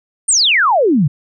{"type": "exponential sweep", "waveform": "sine", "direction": "down", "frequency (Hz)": [9240, 130], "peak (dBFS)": -9, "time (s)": [0.28, 1.08], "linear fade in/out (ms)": 10, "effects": []}